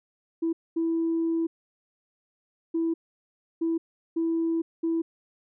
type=tone bursts at uneven times; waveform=sine; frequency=329.6 Hz; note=E4; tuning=in tune; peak=-22 dBFS; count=6; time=0.42-0.53 / 0.76-1.47 / 2.74-2.94 / 3.61-3.78 / 4.16-4.62 / 4.83-5.02 s; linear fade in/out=10 ms; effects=tanh soft clip ceiling -19 dBFS